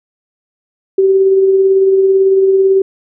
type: tone with tremolo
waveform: sine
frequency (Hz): 385.4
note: G4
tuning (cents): -29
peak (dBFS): -5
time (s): 0.98-2.82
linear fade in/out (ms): 5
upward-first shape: sine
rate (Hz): 18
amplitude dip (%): 30
effects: none